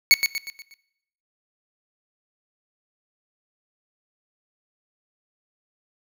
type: tone with echo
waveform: 25% pulse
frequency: 2217 Hz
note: C#7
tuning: in tune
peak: -7 dBFS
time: 0.11-0.14 s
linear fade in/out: 0 ms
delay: 120 ms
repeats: 5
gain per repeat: -7 dB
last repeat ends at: 0.74 s
effects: noise-tail reverb RT60 0.8 s tail -20 dB re dry